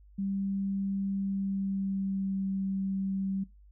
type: tone with pitch glide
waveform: sine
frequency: 196 to 193.3 Hz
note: G3 to G3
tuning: 0 to -24 cents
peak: -29 dBFS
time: 0.18-3.44 s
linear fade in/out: 10 ms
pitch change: -24 cents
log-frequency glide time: 1.16-2.44 s
effects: noise-tail reverb RT60 0.2 s tail -20 dB re dry + added 50 Hz sine -53 dBFS peak until 3.71 s